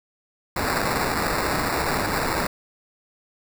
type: noise with sample-and-hold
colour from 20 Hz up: white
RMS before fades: -24 dBFS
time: 0.56-2.47 s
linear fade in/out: 5 ms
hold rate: 3150 Hz
effects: none